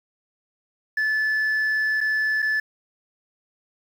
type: tone with dropouts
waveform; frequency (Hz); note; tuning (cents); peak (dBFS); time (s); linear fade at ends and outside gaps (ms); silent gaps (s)
sine; 1737; A6; -23; -17; 0.97-2.6; 5; 2.006-2.011 / 2.421-2.425
effects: tanh soft clip ceiling -19 dBFS + 8-bit